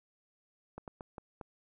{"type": "slowing click train", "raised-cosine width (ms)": 1, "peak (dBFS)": -29, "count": 5, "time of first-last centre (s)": [0.78, 1.412], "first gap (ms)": 98, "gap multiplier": 1.33, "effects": []}